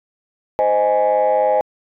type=chord; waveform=sine; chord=Ab major; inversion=first; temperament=equal with one note detuned; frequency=518.7 / 622.3 / 830.6 Hz; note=C5 / Eb5 / Ab5; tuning=-15 / 0 / 0 cents; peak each=-16 dBFS; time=0.59-1.61 s; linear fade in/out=0 ms; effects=tanh soft clip ceiling -8 dBFS